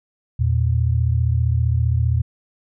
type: tone pair together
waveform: sine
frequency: 82.41 / 117.63 Hz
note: E2 / A#2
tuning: 0 / +16 cents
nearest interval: tritone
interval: 616 cents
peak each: -18 dBFS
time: 0.39-2.22 s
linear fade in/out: 10 ms
effects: none